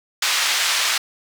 white band-pass noise, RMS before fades -20 dBFS, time 0.22-0.98 s, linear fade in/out 5 ms, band 1100 to 5100 Hz, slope 12 dB/octave, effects none

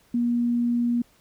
sine tone, 238.8 Hz, A#3, 42 cents sharp, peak -20 dBFS, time 0.14-1.02 s, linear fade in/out 5 ms, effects pink hiss -60 dBFS RMS until 1.2 s

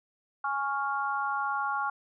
sine chord, Db major, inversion second, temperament equal, 830.6 / 1108.7 / 1396.9 Hz, Ab5 / Db6 / F6, 0 / 0 / 0 cents, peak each -32 dBFS, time 0.44-1.9 s, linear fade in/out 5 ms, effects none

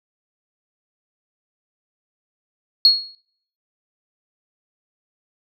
sine tone with exponential decay, 4315 Hz, C#8, 47 cents flat, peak -5 dBFS, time 2.85-3.15 s, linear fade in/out 1 ms, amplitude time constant 64 ms, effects noise-tail reverb RT60 0.6 s tail -22 dB re dry + tanh soft clip ceiling -1 dBFS

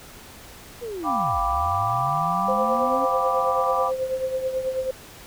sine linear two-way sweep, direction down then up, 493.9 to 46.25 to 275.1 Hz, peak -29 dBFS, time 0.81-3.06 s, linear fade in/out 20 ms, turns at 1.4 s
sine chord, G dominant seventh, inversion third, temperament equal, 698.5 / 784 / 987.8 / 1174.7 Hz, F5 / G5 / B5 / D6, 0 / 0 / 0 / 0 cents, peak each -28 / -27 / -28 / -24 dBFS, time 1.03-3.92 s, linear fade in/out 50 ms
click train, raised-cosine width 0.5 ms, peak -29 dBFS, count 4, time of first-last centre 1.03-3.639 s, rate 1.15 Hz
sine tone with tremolo, 521 Hz, C5, 7 cents flat, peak -20 dBFS, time 2.48-4.91 s, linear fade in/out 5 ms, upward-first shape triangle, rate 9.2 Hz, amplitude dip 70%
effects pink hiss -44 dBFS RMS until 5.26 s

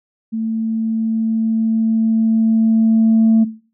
sine tone with level ramp, 223.3 Hz, A3, 26 cents sharp, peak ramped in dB -18 to -7 dBFS, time 0.32-3.45 s, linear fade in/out 20 ms, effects noise-tail reverb RT60 0.4 s tail -17 dB re dry + tanh soft clip ceiling -6 dBFS

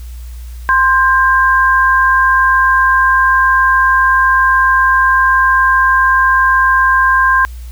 sine tone pair together, 1046.5 / 1594 Hz, C6 / G6, 0 / +28 cents, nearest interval perfect fifth, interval 728 cents, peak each -10 dBFS, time 0.69-7.45 s, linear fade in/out 0 ms, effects added 60 Hz sine -25 dBFS peak until 7.71 s + white hiss -44 dBFS RMS until 7.71 s

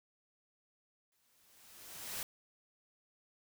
white noise with exponential growth, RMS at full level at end -39 dBFS, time 1.12-2.23 s, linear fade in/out 1 ms, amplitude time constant 240 ms, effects none

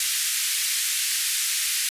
white band-pass noise, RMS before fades -25 dBFS, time 0-1.89 s, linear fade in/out 2 ms, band 1800 to 12000 Hz, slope 24 dB/octave, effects resampled to 32000 Hz

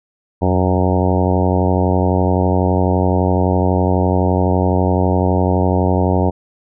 harmonic tone with a mistuned harmonic, 91.9 Hz, F#2, 11 cents flat, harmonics 1 / 2 / 3 / 4 / 5 / 6 / 7 / 8 / 9 / 10, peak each -16 / -19 / -21 / -22 / -23 / -24 / -24 / -25 / -26 / -26 dBFS, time 0.41-6.31 s, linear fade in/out 20 ms, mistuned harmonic 1, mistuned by -88 cents, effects none

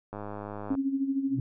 click train, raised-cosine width 1 ms, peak -24 dBFS, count 65, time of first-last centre 0.13-0.751 s, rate 103 Hz
sine tone with tremolo, 272 Hz, C#4, 33 cents flat, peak -23 dBFS, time 0.7-1.39 s, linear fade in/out 5 ms, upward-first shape sine, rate 13 Hz, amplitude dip 65%
sine tone with exponential growth, 127.8 Hz, C3, 40 cents flat, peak -23 dBFS, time 1.27-1.4 s, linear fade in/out 2 ms, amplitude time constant 27 ms
effects none

